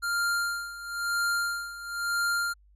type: tone with tremolo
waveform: square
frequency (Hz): 1396.9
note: F6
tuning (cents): 0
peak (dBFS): -25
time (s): 0.02-2.54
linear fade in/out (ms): 20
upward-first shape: sine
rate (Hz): 1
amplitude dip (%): 80
effects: added 50 Hz sine -56 dBFS peak until 2.75 s + resampled to 32000 Hz

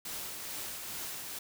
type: noise with tremolo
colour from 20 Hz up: white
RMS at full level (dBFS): -39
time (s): 0.05-1.39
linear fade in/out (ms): 5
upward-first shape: triangle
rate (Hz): 2.3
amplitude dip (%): 35
effects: none

